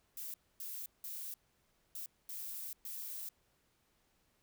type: noise bursts at uneven times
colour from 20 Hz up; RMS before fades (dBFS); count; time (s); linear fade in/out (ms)
violet; -44; 6; 0.17-0.34 / 0.6-0.86 / 1.04-1.34 / 1.95-2.06 / 2.29-2.73 / 2.85-3.29; 2
effects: pink hiss -75 dBFS RMS until 4.42 s